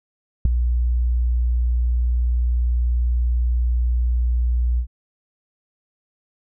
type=tone with ADSR envelope; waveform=sine; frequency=60.2 Hz; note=B1; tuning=44 cents flat; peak=-7 dBFS; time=0.45-4.87 s; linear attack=4 ms; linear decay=4 ms; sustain=-9 dB; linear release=85 ms; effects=none